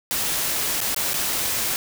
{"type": "noise with dropouts", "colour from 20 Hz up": "white", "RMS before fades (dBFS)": -24, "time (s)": [0.11, 1.76], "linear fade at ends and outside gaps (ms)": 0, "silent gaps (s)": [[0.805, 0.813], [0.946, 0.963], [1.134, 1.141], [1.325, 1.328]], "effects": []}